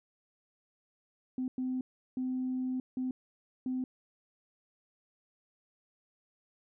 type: tone bursts at uneven times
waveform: sine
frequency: 256.3 Hz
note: C4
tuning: 36 cents flat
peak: -30 dBFS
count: 5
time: 1.38-1.48 / 1.58-1.81 / 2.17-2.8 / 2.97-3.11 / 3.66-3.84 s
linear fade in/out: 2 ms
effects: tanh soft clip ceiling -26 dBFS